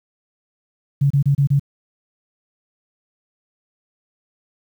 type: tone bursts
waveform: sine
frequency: 140.4 Hz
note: C#3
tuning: 22 cents sharp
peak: -12 dBFS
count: 5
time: 1.01-1.596 s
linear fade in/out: 10 ms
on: 94 ms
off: 29 ms
effects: 8-bit